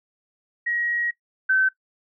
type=tone pair in turn; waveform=sine; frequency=1898 / 1535.2 Hz; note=A#6 / G6; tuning=+31 / -37 cents; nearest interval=major third; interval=368 cents; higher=first; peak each=-23 / -16 dBFS; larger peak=second; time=0.66-1.11 / 1.49-1.69 s; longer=first; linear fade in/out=10 ms; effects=noise-tail reverb RT60 0.1 s tail -17 dB re dry